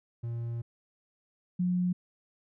triangle / sine tone pair in turn, 117.2 / 179.62 Hz, A#2 / F3, +10 / +49 cents, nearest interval perfect fifth, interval 739 cents, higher second, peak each -30 / -25 dBFS, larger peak second, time 0.23-0.62 / 1.59-1.93 s, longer first, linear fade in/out 10 ms, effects none

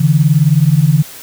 sine beating tone pair, 141.2 / 160.2 Hz, C#3 / E3, +32 / -49 cents, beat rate 19 Hz, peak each -10 dBFS, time 0-1.03 s, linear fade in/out 10 ms, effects white hiss -33 dBFS RMS until 1.22 s

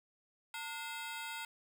20% pulse ring-modulated tone, 1171 Hz, D6, 5 cents flat, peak -33 dBFS, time 0.54-1.45 s, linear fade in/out 2 ms, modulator 267 Hz, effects none

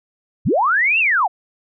sine linear two-way sweep, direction up then down, 56.4 to 2794 to 659 Hz, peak -13 dBFS, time 0.45-1.28 s, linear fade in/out 20 ms, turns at 0.99 s, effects none

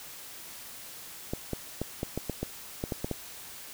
clicks, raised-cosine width 2 ms, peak -17 dBFS, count 11, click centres 1.335 / 1.533 / 1.816 / 2.031 / 2.176 / 2.297 / 2.43 / 2.839 / 2.922 / 3.045 / 3.113 s, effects white hiss -45 dBFS RMS until 3.73 s

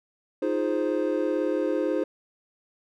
triangle chord, F minor seventh, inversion third, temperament equal, 311.1 / 349.2 / 415.3 / 523.3 Hz, Eb4 / F4 / Ab4 / C5, 0 / 0 / 0 / 0 cents, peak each -26 / -28 / -28 / -26 dBFS, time 0.42-2.04 s, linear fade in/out 5 ms, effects none

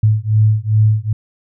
sine beating tone pair, 106.7 / 109.2 Hz, G#2 / A2, +47 / -13 cents, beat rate 2.5 Hz, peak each -13 dBFS, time 0.03-1.13 s, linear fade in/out 5 ms, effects none

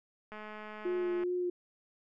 click train, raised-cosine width 0.5 ms, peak -31 dBFS, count 196, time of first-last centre 0.32-1.235 s, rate 213 Hz
sine tone with vibrato, 356.1 Hz, F4, 34 cents sharp, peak -30 dBFS, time 0.85-1.5 s, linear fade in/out 5 ms, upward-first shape sine, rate 2.5 Hz, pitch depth 18 cents each way
effects none

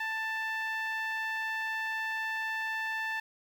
5% pulse tone with low-pass filter, 884 Hz, A5, 8 cents sharp, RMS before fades -34 dBFS, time 0-3.2 s, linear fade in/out 5 ms, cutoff 1900 Hz, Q 2.3, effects 9-bit

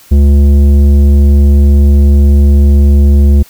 triangle tone with tanh clipping, 71 Hz, C#2, 42 cents sharp, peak -4 dBFS, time 0.11-3.43 s, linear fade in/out 10 ms, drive 15 dB, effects white hiss -40 dBFS RMS until 3.49 s

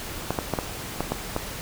clicks, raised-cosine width 1 ms, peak -10 dBFS, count 7, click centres 0.306 / 0.388 / 0.537 / 0.588 / 1.006 / 1.12 / 1.364 s, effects pink hiss -35 dBFS RMS until 1.61 s

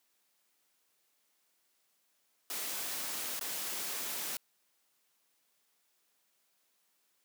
white noise with dropouts, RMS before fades -38 dBFS, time 2.5-4.37 s, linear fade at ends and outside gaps 2 ms, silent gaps 3.394-3.41 s, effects white hiss -75 dBFS RMS until 7.24 s + high-pass 200 Hz 12 dB/octave

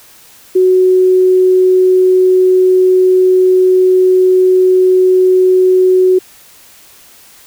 sine tone, 370.4 Hz, F#4, 2 cents sharp, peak -5 dBFS, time 0.55-6.19 s, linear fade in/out 10 ms, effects white hiss -41 dBFS RMS until 7.46 s

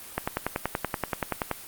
click train, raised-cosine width 0.5 ms, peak -10 dBFS, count 15, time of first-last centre 0.18-1.513 s, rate 10.5 Hz, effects white hiss -43 dBFS RMS until 1.67 s + Opus 32 kbps

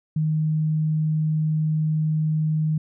sine tone, 155.56 Hz, D#3, in tune, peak -19 dBFS, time 0.16-2.78 s, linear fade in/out 5 ms, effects none

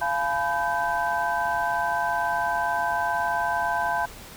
sine tone cluster, 690 / 848 / 995 / 1548 Hz, F5 / G#5 / B5 / G6, -21 / +36 / +13 / -22 cents, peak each -28 dBFS, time 0.01-4.06 s, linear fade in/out 10 ms, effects pink hiss -43 dBFS RMS until 4.36 s

